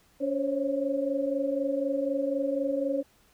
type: tone cluster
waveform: sine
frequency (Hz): 282.3 / 532 / 556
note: C#4 / C5 / C#5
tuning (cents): +32 / +29 / +5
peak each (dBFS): -30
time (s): 0.2-3.03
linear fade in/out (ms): 20
effects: pink hiss -63 dBFS RMS until 3.33 s